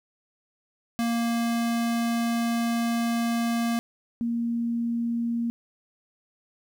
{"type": "tone pair in turn", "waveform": ["square", "sine"], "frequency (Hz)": [233.1, 234], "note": ["A#3", "A#3"], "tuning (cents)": [0, 7], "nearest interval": "unison", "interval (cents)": 7, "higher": "second", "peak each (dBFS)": -24, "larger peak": "neither", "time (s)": [[0.99, 3.79], [4.21, 5.5]], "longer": "first", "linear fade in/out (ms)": 0, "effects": ["11-bit"]}